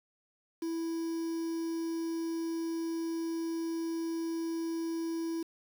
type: tone with quantisation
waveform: triangle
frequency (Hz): 330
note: E4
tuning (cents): +2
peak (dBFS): -30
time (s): 0.62-5.43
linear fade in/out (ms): 5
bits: 8
effects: none